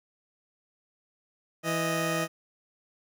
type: tone pair together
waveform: 15% pulse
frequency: 165 / 623 Hz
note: E3 / D#5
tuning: +2 / +2 cents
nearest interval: octave + major seventh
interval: 2300 cents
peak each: -23 dBFS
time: 1.63-2.28 s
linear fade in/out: 50 ms
effects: none